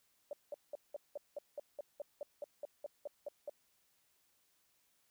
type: tone bursts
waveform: sine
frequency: 582 Hz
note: D5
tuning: 16 cents flat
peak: -39 dBFS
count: 16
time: 0.31-3.496 s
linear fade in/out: 2 ms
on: 21 ms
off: 190 ms
effects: white hiss -75 dBFS RMS until 5.1 s